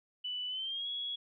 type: tone with pitch glide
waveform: sine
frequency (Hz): 2978 to 3343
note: F#7 to G#7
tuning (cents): +11 to +11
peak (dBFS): -35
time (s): 0.24-1.16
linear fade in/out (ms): 10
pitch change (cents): +200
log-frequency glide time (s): 0.48-0.88
effects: none